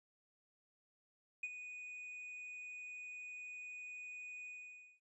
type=tone with ADSR envelope; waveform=triangle; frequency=2478 Hz; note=D#7; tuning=8 cents flat; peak=-34 dBFS; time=1.43-5 s; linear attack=6 ms; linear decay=41 ms; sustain=-11 dB; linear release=540 ms; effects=tanh soft clip ceiling -33 dBFS + resampled to 24000 Hz